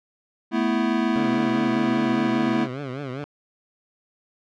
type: chord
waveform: square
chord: A suspended second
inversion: none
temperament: equal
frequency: 220 / 246.9 / 329.6 Hz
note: A3 / B3 / E4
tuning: 0 / 0 / 0 cents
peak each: -25 dBFS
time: 0.51-2.68 s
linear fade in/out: 50 ms
type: tone with vibrato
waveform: 15% pulse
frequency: 135.1 Hz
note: C#3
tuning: 44 cents flat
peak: -23 dBFS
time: 1.16-3.24 s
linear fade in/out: 0 ms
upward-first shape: triangle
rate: 5 Hz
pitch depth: 170 cents each way
effects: low-pass 3000 Hz 12 dB/octave